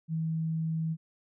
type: tone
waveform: sine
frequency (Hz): 161.1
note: E3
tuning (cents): -39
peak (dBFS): -28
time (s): 0.08-0.97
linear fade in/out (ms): 50
effects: none